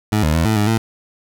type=tone with pitch steps; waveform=20% pulse; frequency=106.4 / 77.3 / 81.8 / 109.7 / 104.1 / 112.5 Hz; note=G#2 / D#2 / E2 / A2 / G#2 / A2; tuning=+42 / -11 / -13 / -5 / +5 / +39 cents; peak=-9 dBFS; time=0.12-0.78 s; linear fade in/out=5 ms; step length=110 ms; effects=none